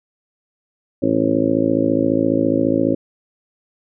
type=harmonic tone with a mistuned harmonic; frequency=54.6 Hz; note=A1; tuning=13 cents flat; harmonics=2 / 3 / 4 / 5 / 6 / 7 / 8 / 9 / 10; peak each=-29 / -28 / -25 / -18 / -20 / -29 / -27 / -26 / -22 dBFS; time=1.02-2.95 s; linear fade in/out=10 ms; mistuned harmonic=2; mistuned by=-27 cents; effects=none